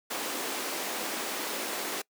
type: high-pass noise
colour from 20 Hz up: pink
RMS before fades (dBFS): -34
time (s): 0.1-2.02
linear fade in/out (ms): 10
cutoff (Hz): 270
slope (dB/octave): 24
effects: noise-tail reverb RT60 0.1 s tail -24 dB re dry